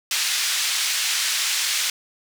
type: band-pass noise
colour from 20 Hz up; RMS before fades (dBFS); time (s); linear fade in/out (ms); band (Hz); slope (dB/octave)
white; -23; 0.11-1.9; 2; 1900 to 6200; 12
effects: none